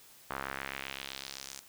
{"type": "tone with band-pass filter sweep", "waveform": "sawtooth", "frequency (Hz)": 67.8, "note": "C#2", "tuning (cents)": -38, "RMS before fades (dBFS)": -42, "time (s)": [0.3, 1.6], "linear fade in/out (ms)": 5, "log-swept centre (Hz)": [1200, 7200], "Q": 1.7, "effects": ["white hiss -57 dBFS RMS until 1.68 s"]}